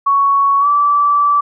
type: tone with pitch glide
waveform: sine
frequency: 1114 to 1159.3 Hz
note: C#6 to D6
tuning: +8 to -23 cents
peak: -9 dBFS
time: 0.06-1.41 s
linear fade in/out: 10 ms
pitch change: +69 cents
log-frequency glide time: 0.6-0.67 s
effects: none